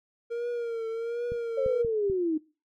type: tone with vibrato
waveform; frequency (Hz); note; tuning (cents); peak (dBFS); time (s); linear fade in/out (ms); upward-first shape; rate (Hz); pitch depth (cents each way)
triangle; 464.9; A#4; -5; -27; 0.3-1.83; 20; triangle; 1.3; 66
type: clicks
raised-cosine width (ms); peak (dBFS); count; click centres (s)
5; -26; 4; 1.32 / 1.662 / 1.848 / 2.099
type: linear sweep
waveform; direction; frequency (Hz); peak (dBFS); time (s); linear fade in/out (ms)
sine; down; 550 to 303.8; -24; 1.57-2.38; 10
effects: noise-tail reverb RT60 0.3 s tail -20 dB re dry